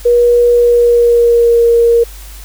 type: tone with pitch glide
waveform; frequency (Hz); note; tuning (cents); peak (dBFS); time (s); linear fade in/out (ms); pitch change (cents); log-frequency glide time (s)
sine; 480 to 468.2; B4 to A#4; -49 to +8; -5; 0.05-2.04; 10; -43; 0.52-1.63
effects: added 50 Hz sine -29 dBFS peak until 2.44 s + white hiss -36 dBFS RMS until 2.44 s